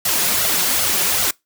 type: noise with flanger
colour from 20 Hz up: white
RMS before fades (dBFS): -18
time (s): 0.05-1.31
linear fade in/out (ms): 5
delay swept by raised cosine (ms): 1.4 to 5.6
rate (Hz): 2.6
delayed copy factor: +0.85
effects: noise-tail reverb RT60 0.2 s tail -25 dB re dry + high-pass 60 Hz 12 dB/octave

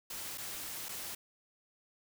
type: noise with dropouts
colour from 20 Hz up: white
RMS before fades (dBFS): -42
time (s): 0.1-1.15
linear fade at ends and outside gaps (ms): 5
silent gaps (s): 0.376-0.38 / 0.886-0.89
effects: none

